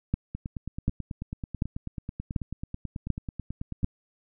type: two click trains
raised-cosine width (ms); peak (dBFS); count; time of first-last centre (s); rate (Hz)
5; -21 / -12; 33 / 6; 0.35-3.832 / 0.14-3.844; 9.19 / 1.35
effects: none